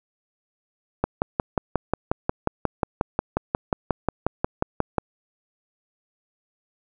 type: click train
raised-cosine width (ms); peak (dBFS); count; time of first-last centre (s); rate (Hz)
1; -6; 23; 1.04-4.983; 5.58
effects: none